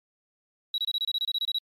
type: tone bursts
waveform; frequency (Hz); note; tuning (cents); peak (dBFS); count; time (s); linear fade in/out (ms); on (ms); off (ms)
sine; 3879; B7; -32; -23; 13; 0.74-1.585; 2; 41; 26
effects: tanh soft clip ceiling -22 dBFS + MP3 96 kbps